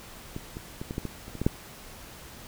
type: clicks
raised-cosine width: 3 ms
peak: -21 / -23 / -21 / -20 / -17 / -19 / -29 / -25 / -16 / -8 dBFS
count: 10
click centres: 0.364 / 0.569 / 0.815 / 0.909 / 0.981 / 1.053 / 1.281 / 1.353 / 1.416 / 1.465 s
effects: pink hiss -46 dBFS RMS until 2.47 s